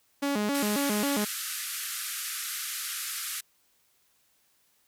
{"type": "tone with vibrato", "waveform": "sawtooth", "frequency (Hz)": 242.6, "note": "B3", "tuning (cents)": -31, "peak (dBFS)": -22, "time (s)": [0.22, 1.25], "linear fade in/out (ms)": 10, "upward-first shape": "square", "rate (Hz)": 3.7, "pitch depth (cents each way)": 260}
{"type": "band-pass noise", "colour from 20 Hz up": "white", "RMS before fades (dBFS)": -35, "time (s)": [0.54, 3.41], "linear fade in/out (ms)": 10, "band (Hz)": [1200, 14000], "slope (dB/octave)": 96}
{"effects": ["white hiss -68 dBFS RMS until 4.87 s"]}